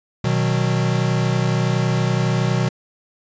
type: chord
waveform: square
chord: B major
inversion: none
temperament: equal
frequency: 123.47 / 155.56 / 185 Hz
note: B2 / D#3 / F#3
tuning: 0 / 0 / 0 cents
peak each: -20 / -23 / -24 dBFS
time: 0.24-2.69 s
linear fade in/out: 5 ms
effects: resampled to 16000 Hz